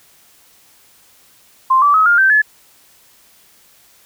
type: tone with pitch steps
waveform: sine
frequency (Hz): 1050 / 1158.3 / 1277.9 / 1409.7 / 1555.2 / 1715.6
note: C6 / D6 / D#6 / F6 / G6 / A6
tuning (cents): +6 / -24 / +46 / +16 / -14 / -44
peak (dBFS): -8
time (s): 1.7-2.42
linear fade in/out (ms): 10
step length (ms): 120
effects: white hiss -50 dBFS RMS until 4.05 s